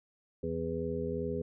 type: harmonic tone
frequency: 82.5 Hz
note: E2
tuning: 2 cents sharp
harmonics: 1 / 2 / 3 / 5 / 6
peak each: -41 / -39 / -39 / -36 / -38 dBFS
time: 0.43-1.42 s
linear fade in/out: 5 ms
effects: none